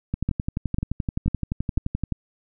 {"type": "two click trains", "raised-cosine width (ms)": 5, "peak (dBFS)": [-10, -12], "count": [4, 24], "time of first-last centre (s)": [[0.29, 1.775], [0.14, 2.123]], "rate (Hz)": [2.02, 11.6], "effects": []}